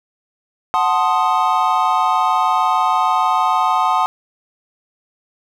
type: chord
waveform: triangle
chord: F# diminished seventh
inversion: none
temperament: equal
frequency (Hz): 740 / 880 / 1046.5 / 1244.5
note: F#5 / A5 / C6 / Eb6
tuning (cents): 0 / 0 / 0 / 0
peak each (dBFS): -17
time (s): 0.74-4.06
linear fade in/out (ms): 0
effects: none